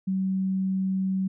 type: tone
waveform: sine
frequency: 190 Hz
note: F#3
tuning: 46 cents sharp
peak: -23 dBFS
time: 0.07-1.28 s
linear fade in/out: 10 ms
effects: none